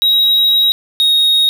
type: tone pair in turn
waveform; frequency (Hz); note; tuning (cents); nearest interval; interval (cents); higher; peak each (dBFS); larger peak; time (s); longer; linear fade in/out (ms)
triangle; 3823 / 3751; A#7 / A#7; +43 / +10; unison; 33; first; -7; neither; 0.02-0.72 / 1-1.49; first; 0
effects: none